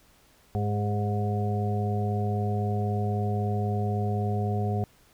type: harmonic tone with a mistuned harmonic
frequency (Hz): 103.83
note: G#2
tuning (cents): 0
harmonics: 1 / 2 / 4 / 5 / 6 / 7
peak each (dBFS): -26 / -32 / -34 / -41 / -45 / -34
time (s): 0.55-4.84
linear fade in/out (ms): 0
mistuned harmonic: 4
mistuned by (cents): -27
effects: pink hiss -60 dBFS RMS until 5.13 s